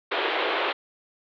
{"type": "band-pass noise", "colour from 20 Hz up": "pink", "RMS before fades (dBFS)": -26, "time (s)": [0.11, 0.73], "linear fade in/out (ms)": 10, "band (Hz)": [350, 3700], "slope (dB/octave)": 48, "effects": []}